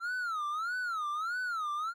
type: tone with vibrato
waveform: triangle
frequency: 1331 Hz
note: E6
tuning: 16 cents sharp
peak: -30 dBFS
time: 0-1.94 s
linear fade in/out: 50 ms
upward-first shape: sine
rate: 1.6 Hz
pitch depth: 210 cents each way
effects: none